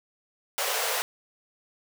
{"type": "high-pass noise", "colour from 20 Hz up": "pink", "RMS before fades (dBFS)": -28, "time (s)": [0.58, 1.02], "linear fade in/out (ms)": 0, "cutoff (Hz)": 430, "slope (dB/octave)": 96, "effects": []}